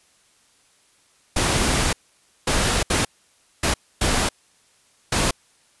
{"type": "noise bursts at uneven times", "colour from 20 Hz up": "pink", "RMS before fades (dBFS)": -20, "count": 6, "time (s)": [[1.36, 1.93], [2.47, 2.83], [2.9, 3.05], [3.63, 3.74], [4.01, 4.29], [5.12, 5.31]], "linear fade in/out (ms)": 5, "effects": ["white hiss -59 dBFS RMS until 5.8 s", "resampled to 24000 Hz"]}